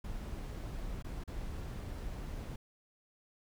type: noise with dropouts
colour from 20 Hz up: brown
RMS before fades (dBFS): -41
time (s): 0.04-2.56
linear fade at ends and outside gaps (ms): 5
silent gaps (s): 1.025-1.043 / 1.238-1.276
effects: none